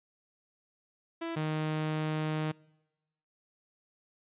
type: tone pair in turn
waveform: sawtooth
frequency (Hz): 332.2 / 155.11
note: E4 / D#3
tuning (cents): +13 / -5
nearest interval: octave + minor second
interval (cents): 1318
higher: first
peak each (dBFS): -30 / -26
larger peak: second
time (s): 1.21-1.36 / 1.36-2.52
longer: second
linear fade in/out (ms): 10
effects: noise-tail reverb RT60 1.0 s tail -25 dB re dry + resampled to 8000 Hz